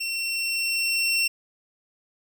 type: tone with level ramp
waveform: 25% pulse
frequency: 2715 Hz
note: F7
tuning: 50 cents flat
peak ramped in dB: -23 to -16 dBFS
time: 0-1.28 s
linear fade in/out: 10 ms
effects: none